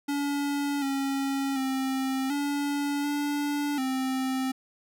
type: tone with pitch steps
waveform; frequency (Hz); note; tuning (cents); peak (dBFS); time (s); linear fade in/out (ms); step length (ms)
square; 285.1 / 273.7 / 265.1 / 286.3 / 290 / 261.9; C#4 / C#4 / C4 / D4 / D4 / C4; +49 / -22 / +23 / -44 / -22 / +2; -27; 0.08-4.52; 10; 740
effects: none